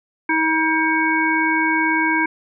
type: harmonic tone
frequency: 318.7 Hz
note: D#4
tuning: 42 cents sharp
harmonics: 1 / 3 / 5 / 7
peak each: -21 / -21 / -21 / -21 dBFS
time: 0.29-2.26 s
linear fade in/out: 5 ms
effects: none